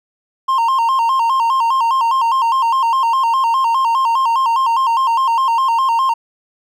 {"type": "tone with vibrato", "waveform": "triangle", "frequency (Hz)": 987.8, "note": "B5", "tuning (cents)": 0, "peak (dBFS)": -10, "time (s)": [0.48, 6.14], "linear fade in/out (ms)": 10, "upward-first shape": "square", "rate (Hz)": 4.9, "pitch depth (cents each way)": 120, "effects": []}